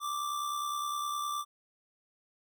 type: tone with amplitude modulation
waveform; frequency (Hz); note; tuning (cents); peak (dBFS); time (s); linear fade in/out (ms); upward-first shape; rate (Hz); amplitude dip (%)
square; 1174.7; D6; 0; -31; 0-1.45; 50; sine; 69.7; 45
effects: none